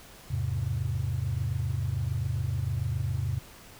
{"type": "chord", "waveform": "sine", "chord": "E augmented", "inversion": "none", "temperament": "equal", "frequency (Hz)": [82.41, 103.83, 130.81], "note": ["E2", "G#2", "B#2"], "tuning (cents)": [0, 0, 0], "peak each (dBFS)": [-32, -30, -30], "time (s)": [0.3, 3.39], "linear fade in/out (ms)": 10, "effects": ["tanh soft clip ceiling -19 dBFS", "pink hiss -50 dBFS RMS until 3.79 s"]}